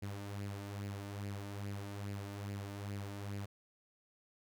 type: tone with flanger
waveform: sawtooth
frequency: 100.6 Hz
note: G2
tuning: 45 cents sharp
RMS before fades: -43 dBFS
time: 0.02-3.46 s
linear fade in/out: 10 ms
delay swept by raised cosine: 0.41 to 3.41 ms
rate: 2.4 Hz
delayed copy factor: +0.55
effects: none